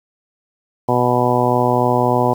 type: harmonic tone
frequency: 123.3 Hz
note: B2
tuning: 2 cents flat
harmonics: 1 / 2 / 3 / 4 / 5 / 6 / 7 / 8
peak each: -21 / -21 / -21 / -21 / -21 / -21 / -21 / -21 dBFS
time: 0.88-2.34 s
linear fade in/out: 10 ms
effects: 7-bit